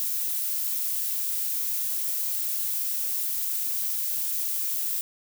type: noise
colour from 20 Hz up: violet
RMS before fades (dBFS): -28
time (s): 0-5.01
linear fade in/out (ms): 0
effects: none